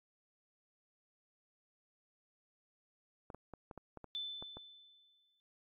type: clicks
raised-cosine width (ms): 1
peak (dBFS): -34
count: 9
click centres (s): 3.302 / 3.346 / 3.537 / 3.712 / 3.777 / 3.973 / 4.043 / 4.425 / 4.57
type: tone with exponential decay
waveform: sine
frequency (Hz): 3520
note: A7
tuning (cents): 0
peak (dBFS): -37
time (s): 4.15-5.4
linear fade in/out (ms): 0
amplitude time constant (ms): 270
effects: AAC 64 kbps